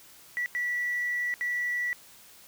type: tone bursts at uneven times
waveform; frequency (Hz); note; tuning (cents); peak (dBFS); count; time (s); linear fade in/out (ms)
sine; 1952; B6; -21; -26; 3; 0.37-0.46 / 0.55-1.34 / 1.41-1.93; 0
effects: tanh soft clip ceiling -22 dBFS + white hiss -53 dBFS RMS until 2.47 s